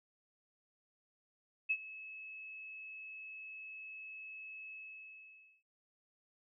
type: tone with ADSR envelope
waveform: sine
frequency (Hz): 2590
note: E7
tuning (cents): -31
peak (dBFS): -28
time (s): 1.69-5.63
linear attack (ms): 18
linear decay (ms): 58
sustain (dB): -18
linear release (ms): 910
effects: none